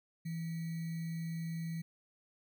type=tone with sample-and-hold; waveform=sine; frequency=164.8 Hz; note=E3; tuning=in tune; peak=-36 dBFS; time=0.25-1.82 s; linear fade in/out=10 ms; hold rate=2100 Hz; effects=none